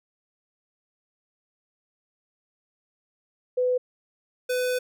sine / square tone pair in turn, 501 / 501 Hz, B4 / B4, +25 / +25 cents, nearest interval unison, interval 0 cents, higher neither, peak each -20 / -24 dBFS, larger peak first, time 3.57-3.78 / 4.49-4.79 s, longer second, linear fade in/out 10 ms, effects none

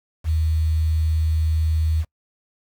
sine tone with quantisation, 79.3 Hz, D#2, 33 cents sharp, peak -17 dBFS, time 0.24-2.05 s, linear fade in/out 50 ms, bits 7, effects noise-tail reverb RT60 0.1 s tail -26 dB re dry

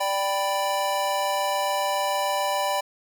square chord, G major, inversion second, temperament equal, 587.3 / 784 / 987.8 Hz, D5 / G5 / B5, 0 / 0 / 0 cents, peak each -28 dBFS, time 0-2.81 s, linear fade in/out 10 ms, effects none

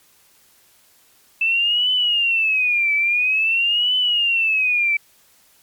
sine tone with vibrato, 2637 Hz, E7, in tune, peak -15 dBFS, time 1.41-4.97 s, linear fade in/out 5 ms, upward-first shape triangle, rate 0.49 Hz, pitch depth 240 cents each way, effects white hiss -55 dBFS RMS until 5.62 s + MP3 96 kbps

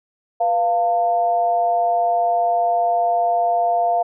sine tone with amplitude modulation, 695 Hz, F5, 9 cents flat, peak -12 dBFS, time 0.4-4.03 s, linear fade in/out 10 ms, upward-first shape sine, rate 205 Hz, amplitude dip 65%, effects none

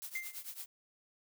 blue noise with tremolo, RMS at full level -42 dBFS, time 0.02-0.66 s, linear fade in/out 0 ms, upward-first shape triangle, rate 9 Hz, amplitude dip 90%
triangle tone with exponential decay, 2093 Hz, C7, in tune, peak -32 dBFS, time 0.15-0.44 s, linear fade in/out 5 ms, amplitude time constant 62 ms
effects none

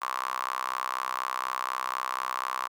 sawtooth tone with high-pass filter, 64.1 Hz, C2, 35 cents flat, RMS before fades -32 dBFS, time 0.01-2.68 s, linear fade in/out 20 ms, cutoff 1100 Hz, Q 7.5, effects none

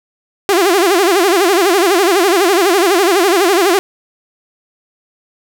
sawtooth tone with vibrato, 370 Hz, F#4, in tune, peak -5 dBFS, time 0.49-3.79 s, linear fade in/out 0 ms, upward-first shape sine, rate 12 Hz, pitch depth 180 cents each way, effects none

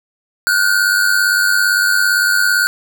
square tone pair together, 1435.3 / 1533 Hz, F6 / G6, +47 / -39 cents, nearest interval minor second, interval 114 cents, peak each -15 dBFS, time 0.47-2.67 s, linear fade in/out 0 ms, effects none

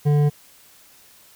sine tone with hard clipping, 146.83 Hz, D3, in tune, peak -16 dBFS, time 0.05-0.3 s, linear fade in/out 20 ms, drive 9 dB, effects white hiss -51 dBFS RMS until 1.35 s

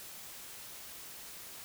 silence, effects white hiss -48 dBFS RMS until 1.64 s

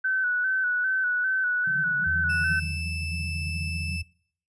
sine tone with vibrato, 1502 Hz, F#6, 26 cents sharp, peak -22 dBFS, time 0.04-2.6 s, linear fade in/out 10 ms, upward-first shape square, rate 2.5 Hz, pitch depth 34 cents each way
white band-pass noise, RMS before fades -38 dBFS, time 1.67-3.97 s, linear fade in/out 5 ms, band 140 to 180 Hz, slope 96 dB/octave
sine tone with pitch glide, 82.41 to 84.19 Hz, E2 to E2, 0 to +37 cents, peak -30 dBFS, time 2.06-4.03 s, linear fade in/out 10 ms, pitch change +37 cents, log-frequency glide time 2.81-3.65 s
35% pulse tone, 2637 Hz, E7, in tune, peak -31 dBFS, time 2.29-4.02 s, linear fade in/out 10 ms
effects noise-tail reverb RT60 0.6 s tail -24 dB re dry + resampled to 24000 Hz

